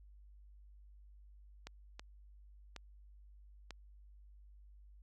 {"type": "clicks", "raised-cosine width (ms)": 0.2, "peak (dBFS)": -29, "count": 4, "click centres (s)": [1.67, 1.995, 2.763, 3.707], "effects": ["added 50 Hz sine -56 dBFS peak until 5.02 s"]}